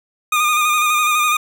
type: tone with vibrato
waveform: 25% pulse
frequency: 1220 Hz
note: D#6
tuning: 34 cents flat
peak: -10 dBFS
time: 0.32-1.37 s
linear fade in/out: 5 ms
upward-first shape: square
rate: 12 Hz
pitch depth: 26 cents each way
effects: none